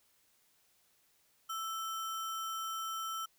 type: tone with sample-and-hold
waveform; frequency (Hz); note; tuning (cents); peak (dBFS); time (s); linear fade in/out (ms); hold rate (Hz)
sine; 1322; E6; +5; -36; 1.49-3.26; 10; 4410
effects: white hiss -71 dBFS RMS until 3.38 s